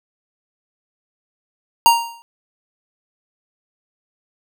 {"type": "tone with exponential decay", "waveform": "square", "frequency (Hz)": 932.3, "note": "A#5", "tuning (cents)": 0, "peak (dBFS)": -6, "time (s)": [1.86, 2.22], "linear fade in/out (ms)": 0, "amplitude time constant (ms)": 77, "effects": []}